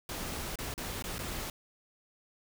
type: noise with dropouts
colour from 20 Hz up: pink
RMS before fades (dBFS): -38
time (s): 0.09-1.5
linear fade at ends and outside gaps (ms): 2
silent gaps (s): 0.557-0.587 / 0.74-0.778 / 1.024-1.04 / 1.183-1.19
effects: none